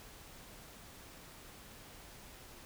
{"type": "silence", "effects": ["pink hiss -54 dBFS RMS until 2.65 s"]}